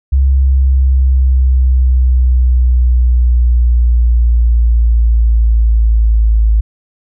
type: exponential sweep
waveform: sine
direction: down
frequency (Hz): 67.3 to 54.1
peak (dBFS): -6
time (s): 0.12-6.61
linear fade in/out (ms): 10
effects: none